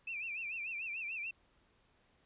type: tone with vibrato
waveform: sine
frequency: 2525 Hz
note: D#7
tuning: 25 cents sharp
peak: -38 dBFS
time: 0.07-1.31 s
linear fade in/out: 5 ms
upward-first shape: sine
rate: 6.8 Hz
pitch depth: 140 cents each way
effects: pink hiss -71 dBFS RMS until 2.25 s + resampled to 8000 Hz